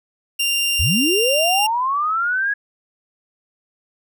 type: tone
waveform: sawtooth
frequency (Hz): 2786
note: F7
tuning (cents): -5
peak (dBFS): -14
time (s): 0.39-1.67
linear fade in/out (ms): 10
type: linear sweep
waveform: sine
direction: up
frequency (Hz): 58.27 to 1678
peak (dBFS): -17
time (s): 0.79-2.54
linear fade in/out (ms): 10
effects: none